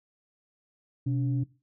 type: tone pair together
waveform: sine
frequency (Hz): 127.5 / 286.2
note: C3 / D4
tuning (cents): -44 / -45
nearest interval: octave + major second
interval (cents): 1399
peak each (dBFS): -25 / -31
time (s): 1.06-1.44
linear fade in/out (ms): 10
effects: noise-tail reverb RT60 0.3 s tail -19 dB re dry + tanh soft clip ceiling -18 dBFS